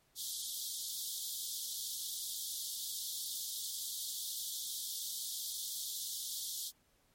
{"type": "high-pass noise", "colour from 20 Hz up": "pink", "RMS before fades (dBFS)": -41, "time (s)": [0.15, 6.72], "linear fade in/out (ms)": 50, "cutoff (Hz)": 3300, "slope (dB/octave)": 96, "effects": ["pink hiss -72 dBFS RMS until 7.14 s", "MP3 64 kbps"]}